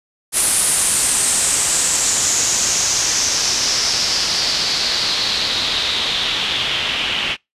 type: noise with low-pass filter sweep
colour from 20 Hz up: white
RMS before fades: -18 dBFS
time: 0.32-7.37 s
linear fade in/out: 50 ms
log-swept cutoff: 10000 to 2900 Hz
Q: 4
effects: noise-tail reverb RT60 0.2 s tail -26 dB re dry + resampled to 32000 Hz